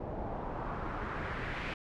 pink noise with low-pass filter sweep, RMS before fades -38 dBFS, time 0-1.74 s, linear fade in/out 5 ms, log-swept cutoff 650 to 2400 Hz, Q 1.8, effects none

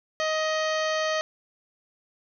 harmonic tone with a mistuned harmonic, 627 Hz, D#5, 13 cents sharp, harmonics 1 / 2 / 3 / 4 / 5 / 6 / 7 / 8 / 9 / 10, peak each -26 / -31 / -31 / -39 / -36 / -43 / -38 / -45 / -46 / -42 dBFS, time 0.2-1.21 s, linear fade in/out 0 ms, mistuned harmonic 8, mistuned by -35 cents, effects none

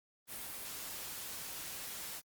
white noise, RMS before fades -44 dBFS, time 0.27-2.22 s, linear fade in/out 50 ms, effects Opus 32 kbps

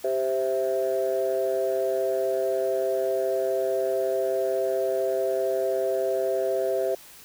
sine chord, C major, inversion second, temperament equal, 392 / 523.3 / 659.3 Hz, G4 / C5 / E5, 0 / 0 / 0 cents, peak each -26 dBFS, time 0.04-6.95 s, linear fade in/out 5 ms, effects tanh soft clip ceiling -16 dBFS + white hiss -48 dBFS RMS until 7.24 s

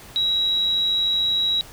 sine tone, 3869 Hz, B7, 36 cents flat, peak -18 dBFS, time 0.16-1.61 s, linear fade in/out 0 ms, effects pink hiss -43 dBFS RMS until 1.72 s

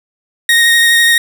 30% pulse tone with vibrato, 1864.7 Hz, A#6, in tune, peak -4 dBFS, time 0.49-1.18 s, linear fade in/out 2 ms, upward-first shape sine, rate 12 Hz, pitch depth 14 cents each way, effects none

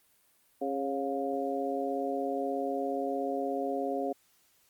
harmonic tone with a mistuned harmonic, 136.8 Hz, C#3, 23 cents flat, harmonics 2 / 3 / 4 / 5, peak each -35 / -35 / -35 / -35 dBFS, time 0.61-4.13 s, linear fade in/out 10 ms, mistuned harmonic 5, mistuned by +56 cents, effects white hiss -67 dBFS RMS until 4.69 s + Opus 32 kbps

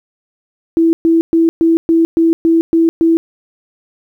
sine tone bursts, 329.6 Hz, E4, in tune, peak -7 dBFS, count 9, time 0.77-3.17 s, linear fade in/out 0 ms, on 160 ms, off 120 ms, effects 8-bit

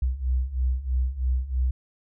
sine beating tone pair, 61.74 / 64.84 Hz, B1 / C2, 0 / -15 cents, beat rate 3.1 Hz, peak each -27 / -24 dBFS, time 0.02-1.71 s, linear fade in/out 5 ms, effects none

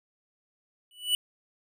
square tone with exponential growth, 2960 Hz, F#7, in tune, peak -20 dBFS, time 0.91-1.15 s, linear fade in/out 1 ms, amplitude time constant 51 ms, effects none

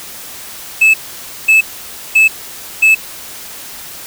triangle tone bursts, 2609 Hz, E7, 18 cents flat, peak -3 dBFS, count 4, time 0.81-2.95 s, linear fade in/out 10 ms, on 130 ms, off 540 ms, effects white hiss -30 dBFS RMS until 4.06 s

